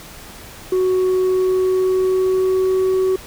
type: tone with pitch glide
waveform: sine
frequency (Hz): 370.8 to 376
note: F#4 to F#4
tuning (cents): +4 to +28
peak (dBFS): -11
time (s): 0.72-3.16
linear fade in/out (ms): 5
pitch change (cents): +24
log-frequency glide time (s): 1.01-2.84
effects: tanh soft clip ceiling -13 dBFS + pink hiss -38 dBFS RMS until 3.26 s